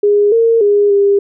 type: tone with pitch steps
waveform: sine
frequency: 411.2 / 458.3 / 409.4 / 401.2 Hz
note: G#4 / A#4 / G#4 / G4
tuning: -17 / -29 / -25 / +40 cents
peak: -7 dBFS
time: 0.03-1.19 s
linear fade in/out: 5 ms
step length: 290 ms
effects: none